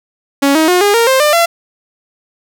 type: tone with pitch steps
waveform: sawtooth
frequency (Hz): 278.9 / 316.7 / 359.6 / 408.3 / 463.7 / 526.5 / 597.8 / 678.8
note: C#4 / D#4 / F#4 / G#4 / A#4 / C5 / D5 / F5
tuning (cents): +11 / +31 / -49 / -29 / -9 / +11 / +31 / -49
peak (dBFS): -4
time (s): 0.42-1.46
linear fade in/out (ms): 10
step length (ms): 130
effects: none